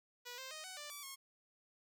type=tone with pitch steps; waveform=5% pulse; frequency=487.8 / 525 / 622 / 748 / 590 / 1154 / 1085 Hz; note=B4 / C5 / D#5 / F#5 / D5 / D6 / C#6; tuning=-21 / +6 / -1 / +19 / +8 / -31 / -37 cents; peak=-35 dBFS; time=0.25-1.16 s; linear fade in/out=20 ms; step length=130 ms; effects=none